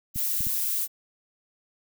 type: noise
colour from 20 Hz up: violet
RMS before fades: -27 dBFS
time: 0.14-0.88 s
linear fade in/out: 50 ms
type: clicks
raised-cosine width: 5 ms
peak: -23 dBFS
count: 3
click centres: 0.16 / 0.407 / 0.469 s
effects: none